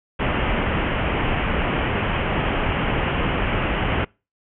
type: low-pass noise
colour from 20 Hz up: pink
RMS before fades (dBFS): -22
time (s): 0.19-4.05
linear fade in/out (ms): 10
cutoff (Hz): 3100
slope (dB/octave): 96
effects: noise-tail reverb RT60 0.3 s tail -26 dB re dry